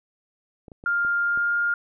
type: clicks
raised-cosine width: 2 ms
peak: -29 dBFS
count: 5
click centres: 0.682 / 0.718 / 0.839 / 1.049 / 1.375 s
type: tone with pitch glide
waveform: sine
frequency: 1402 to 1410.9 Hz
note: F6 to F6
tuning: +6 to +17 cents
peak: -20 dBFS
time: 0.86-1.74 s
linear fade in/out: 2 ms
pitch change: +11 cents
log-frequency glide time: 1.2-1.56 s
effects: none